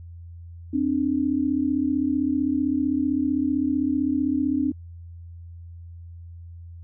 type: tone pair together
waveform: sine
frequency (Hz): 262.2 / 297.8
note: C4 / D4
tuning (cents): +4 / +24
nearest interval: major second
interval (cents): 220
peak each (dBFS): -23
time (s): 0.73-4.72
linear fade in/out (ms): 10
effects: added 85 Hz sine -38 dBFS peak until 6.83 s